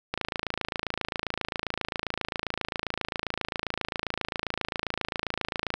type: click train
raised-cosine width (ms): 0.3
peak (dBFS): -12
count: 155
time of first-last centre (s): 0.14-5.74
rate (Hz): 27.5
effects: none